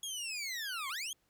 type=linear two-way sweep; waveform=20% pulse; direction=down then up; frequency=3340 to 1037 to 3340 Hz; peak=-32 dBFS; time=0.03-1.13 s; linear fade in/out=2 ms; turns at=0.89 s; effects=pink hiss -75 dBFS RMS until 1.29 s